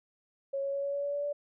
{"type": "tone with pitch steps", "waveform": "sine", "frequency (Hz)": [550, 554.1, 558.3, 562.5, 566.8, 571, 575.3, 579.7], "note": ["C#5", "C#5", "C#5", "C#5", "C#5", "D5", "D5", "D5"], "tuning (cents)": [-14, -1, 12, 25, 38, -49, -36, -23], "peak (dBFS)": -30, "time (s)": [0.53, 1.33], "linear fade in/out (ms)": 10, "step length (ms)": 100, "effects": []}